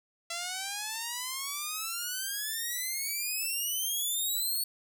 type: exponential sweep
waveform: 5% pulse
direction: up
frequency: 671 to 4435 Hz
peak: -22 dBFS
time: 0.3-4.64 s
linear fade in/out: 5 ms
effects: none